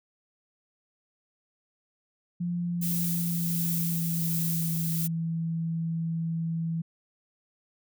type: tone with pitch glide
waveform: sine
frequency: 174.2 to 164.61 Hz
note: F3 to E3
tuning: -4 to -2 cents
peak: -27 dBFS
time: 2.4-6.82 s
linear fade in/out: 10 ms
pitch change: -98 cents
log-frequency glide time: 2.54-4.69 s
type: noise with tremolo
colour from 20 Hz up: violet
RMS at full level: -31 dBFS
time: 2.81-5.08 s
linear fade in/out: 20 ms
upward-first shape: sine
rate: 1.4 Hz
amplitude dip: 30%
effects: none